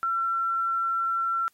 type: tone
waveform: sine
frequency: 1353 Hz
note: E6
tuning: 45 cents sharp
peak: -23 dBFS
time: 0.03-1.48 s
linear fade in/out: 0 ms
effects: white hiss -66 dBFS RMS until 1.53 s + MP3 64 kbps